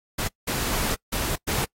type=noise bursts at uneven times; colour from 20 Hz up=pink; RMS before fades=-26 dBFS; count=4; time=0.18-0.28 / 0.47-0.95 / 1.12-1.36 / 1.47-1.65 s; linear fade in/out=10 ms; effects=noise-tail reverb RT60 0.1 s tail -24 dB re dry + AAC 48 kbps